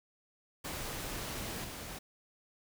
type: noise with level steps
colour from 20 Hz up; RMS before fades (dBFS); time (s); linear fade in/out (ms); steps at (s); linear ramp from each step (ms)
pink; -40 / -44; 0.64-1.99; 10; 1.64; 5
effects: none